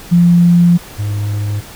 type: tone pair in turn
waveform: sine / triangle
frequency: 173.4 / 103.46 Hz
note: F3 / G#2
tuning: -12 / -6 cents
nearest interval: major sixth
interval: 894 cents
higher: first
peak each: -5 / -13 dBFS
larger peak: first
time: 0.11-0.78 / 0.98-1.61 s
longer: first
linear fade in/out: 20 ms
effects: pink hiss -34 dBFS RMS until 1.75 s